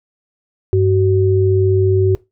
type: tone pair together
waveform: sine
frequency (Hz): 98.63 / 376.8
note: G2 / F#4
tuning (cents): +11 / +32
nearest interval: octave + major seventh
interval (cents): 2321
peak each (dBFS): -13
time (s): 0.73-2.15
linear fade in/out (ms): 0
effects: noise-tail reverb RT60 0.2 s tail -20 dB re dry